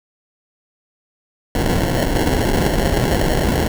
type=noise with sample-and-hold; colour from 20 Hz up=pink; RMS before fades=-17 dBFS; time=1.55-3.68 s; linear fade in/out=2 ms; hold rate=1225 Hz; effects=none